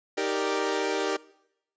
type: chord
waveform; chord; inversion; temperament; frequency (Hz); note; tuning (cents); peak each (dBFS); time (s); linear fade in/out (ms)
sawtooth; Eb major seventh; none; equal; 311.1 / 392 / 466.2 / 587.3; Eb4 / G4 / Bb4 / D5; 0 / 0 / 0 / 0; -30 / -25 / -27 / -30; 0.17-1.17; 10
effects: noise-tail reverb RT60 0.8 s tail -21 dB re dry + resampled to 16000 Hz